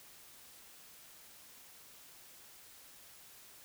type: silence
effects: white hiss -57 dBFS RMS until 3.64 s